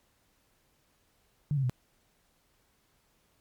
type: tone with pitch steps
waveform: sine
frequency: 146.83 / 135.42 / 124.9 Hz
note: D3 / C#3 / B2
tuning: 0 / -40 / +20 cents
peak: -25 dBFS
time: 1.51-1.696 s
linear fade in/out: 0 ms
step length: 62 ms
effects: pink hiss -70 dBFS RMS until 3.4 s + MP3 96 kbps